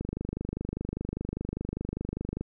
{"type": "click train", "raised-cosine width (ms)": 3, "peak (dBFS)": -19, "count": 61, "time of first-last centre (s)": [0.01, 2.41], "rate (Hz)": 25, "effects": []}